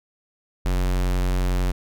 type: tone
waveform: square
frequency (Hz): 45.54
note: F#1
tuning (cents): -27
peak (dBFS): -20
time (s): 0.65-1.72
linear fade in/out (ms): 10
effects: none